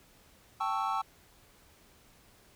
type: chord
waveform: triangle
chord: A dominant seventh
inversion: third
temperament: equal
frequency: 784 / 880 / 1108.7 / 1318.5 Hz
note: G5 / A5 / C#6 / E6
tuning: 0 / 0 / 0 / 0 cents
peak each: -33 dBFS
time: 0.6-1.02 s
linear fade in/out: 10 ms
effects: pink hiss -61 dBFS RMS until 2.55 s